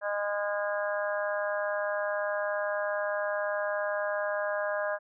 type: harmonic tone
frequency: 204.8 Hz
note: G#3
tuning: 24 cents flat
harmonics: 3 / 4 / 5 / 6 / 7 / 8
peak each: -30 / -41 / -38 / -41 / -40 / -35 dBFS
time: 0.01-4.99 s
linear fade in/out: 50 ms
effects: none